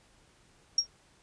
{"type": "tone with exponential decay", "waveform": "sine", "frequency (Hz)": 5588, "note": "F8", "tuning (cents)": 0, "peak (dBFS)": -18, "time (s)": [0.78, 0.87], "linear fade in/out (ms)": 5, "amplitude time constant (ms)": 19, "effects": ["pink hiss -63 dBFS RMS until 1.22 s", "resampled to 22050 Hz"]}